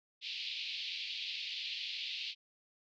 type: band-pass noise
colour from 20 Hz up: white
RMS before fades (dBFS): -41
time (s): 0.21-2.35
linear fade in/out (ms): 50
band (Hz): 2400 to 4400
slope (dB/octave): 48
effects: none